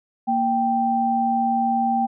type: tone pair together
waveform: sine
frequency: 233.1 / 784 Hz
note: A#3 / G5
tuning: 0 / 0 cents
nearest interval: octave + major sixth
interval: 2100 cents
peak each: -23 / -19 dBFS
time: 0.27-2.07 s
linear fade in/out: 20 ms
effects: none